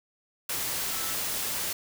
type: tone in noise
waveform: sine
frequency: 1318.5 Hz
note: E6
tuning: in tune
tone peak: -41 dBFS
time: 0.92-1.14 s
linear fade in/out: 5 ms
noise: white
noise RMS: -31 dBFS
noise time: 0.49-1.73 s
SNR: -13 dB
effects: none